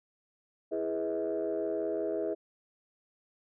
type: chord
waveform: sine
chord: E major seventh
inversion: none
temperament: equal with one note detuned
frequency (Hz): 329.6 / 415.3 / 493.9 / 638.3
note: E4 / G#4 / B4 / D#5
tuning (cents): 0 / 0 / 0 / +44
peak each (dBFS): -35 / -33 / -37 / -34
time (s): 0.71-2.35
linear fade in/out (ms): 20
effects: tanh soft clip ceiling -23 dBFS